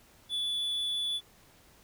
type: tone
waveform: triangle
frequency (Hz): 3449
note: A7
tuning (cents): -35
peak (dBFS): -28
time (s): 0.29-1.21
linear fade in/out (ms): 50
effects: pink hiss -60 dBFS RMS until 1.83 s